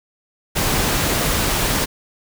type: noise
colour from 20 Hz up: pink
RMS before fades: -19 dBFS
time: 0.55-1.86 s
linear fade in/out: 20 ms
effects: none